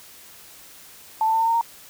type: tone with pitch steps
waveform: sine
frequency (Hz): 880 / 889.2 / 898.5 / 907.9 / 917.4 / 927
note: A5 / A5 / A5 / A#5 / A#5 / A#5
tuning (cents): 0 / +18 / +36 / -46 / -28 / -10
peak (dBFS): -17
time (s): 1.21-1.612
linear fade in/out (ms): 2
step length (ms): 67
effects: white hiss -46 dBFS RMS until 1.89 s